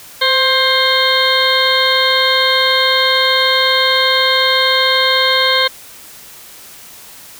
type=harmonic tone with a mistuned harmonic; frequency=528 Hz; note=C5; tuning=16 cents sharp; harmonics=1 / 2 / 3 / 4 / 6 / 7 / 8; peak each=-18 / -18 / -18 / -18 / -18 / -18 / -18 dBFS; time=0.21-5.68 s; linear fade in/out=10 ms; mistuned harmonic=1; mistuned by=-31 cents; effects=white hiss -37 dBFS RMS until 7.39 s